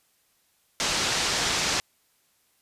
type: low-pass noise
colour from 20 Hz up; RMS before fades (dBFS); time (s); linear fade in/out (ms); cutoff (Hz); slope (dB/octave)
white; -26; 0.8-1.8; 0; 6600; 24
effects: white hiss -67 dBFS RMS until 2.61 s + resampled to 32000 Hz